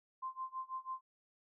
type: tone with tremolo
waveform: sine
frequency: 1044 Hz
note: C6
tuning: 4 cents flat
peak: -37 dBFS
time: 0.22-1.01 s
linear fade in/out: 10 ms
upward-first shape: sine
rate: 6.1 Hz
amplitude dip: 95%
effects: none